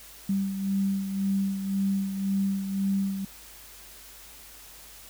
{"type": "beating tone pair", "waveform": "sine", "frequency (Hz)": [195.3, 197.2], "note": ["G3", "G3"], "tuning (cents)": [-6, 11], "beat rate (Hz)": 1.9, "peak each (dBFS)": [-25, -33], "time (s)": [0.29, 3.25], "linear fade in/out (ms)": 5, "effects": ["added 50 Hz sine -56 dBFS peak until 5.09 s", "white hiss -48 dBFS RMS until 5.09 s"]}